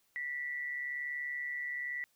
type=tone with amplitude modulation; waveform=sine; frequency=1959 Hz; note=B6; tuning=15 cents flat; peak=-33 dBFS; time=0.16-2.04 s; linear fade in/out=0 ms; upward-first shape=sine; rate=141 Hz; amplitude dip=50%; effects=white hiss -73 dBFS RMS until 2.15 s